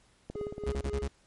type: click train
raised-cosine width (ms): 2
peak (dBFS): -25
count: 11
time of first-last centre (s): 0.3-0.862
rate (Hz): 17.8
type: tone with tremolo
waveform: triangle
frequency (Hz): 415.5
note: G#4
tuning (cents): +1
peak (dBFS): -30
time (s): 0.35-1.08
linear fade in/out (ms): 2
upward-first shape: triangle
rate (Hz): 3.7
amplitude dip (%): 90
type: tone bursts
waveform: 45% pulse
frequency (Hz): 69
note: C#2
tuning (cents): -7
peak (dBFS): -30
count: 5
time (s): 0.66-1.081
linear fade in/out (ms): 10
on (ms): 65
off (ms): 24
effects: pink hiss -65 dBFS RMS until 1.26 s + MP3 48 kbps